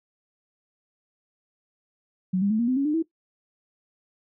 sine tone with pitch steps, 185 / 200.6 / 217.5 / 235.8 / 255.7 / 277.2 / 300.5 / 325.8 Hz, F#3 / G3 / A3 / A#3 / C4 / C#4 / D4 / E4, 0 / +40 / -20 / +20 / -40 / 0 / +40 / -20 cents, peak -20 dBFS, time 2.33-3.026 s, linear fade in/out 10 ms, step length 87 ms, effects noise-tail reverb RT60 0.1 s tail -17 dB re dry

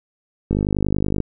click train, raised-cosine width 3 ms, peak -7 dBFS, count 36, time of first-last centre 0.51-1.203 s, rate 50.5 Hz, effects none

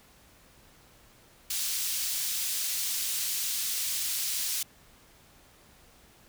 pink high-pass noise, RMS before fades -31 dBFS, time 1.5-4.63 s, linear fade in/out 5 ms, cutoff 4400 Hz, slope 12 dB/octave, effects pink hiss -58 dBFS RMS until 6.28 s

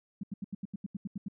sine tone bursts, 197.5 Hz, G3, 13 cents sharp, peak -33 dBFS, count 11, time 0.21-1.284 s, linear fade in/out 5 ms, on 24 ms, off 81 ms, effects none

